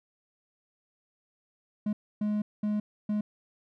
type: tone bursts at uneven times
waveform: triangle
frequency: 210 Hz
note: G#3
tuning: 19 cents sharp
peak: -24 dBFS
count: 4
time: 1.86-1.93 / 2.21-2.42 / 2.63-2.8 / 3.09-3.21 s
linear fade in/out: 5 ms
effects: none